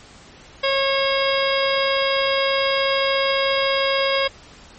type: harmonic tone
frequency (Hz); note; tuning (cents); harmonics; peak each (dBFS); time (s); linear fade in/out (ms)
545; C#5; -29; 1 / 2 / 3 / 4 / 5 / 6 / 7 / 9; -20 / -25 / -28 / -26 / -30 / -26 / -30 / -29; 0.63-4.28; 10
effects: pink hiss -45 dBFS RMS until 4.78 s + MP3 32 kbps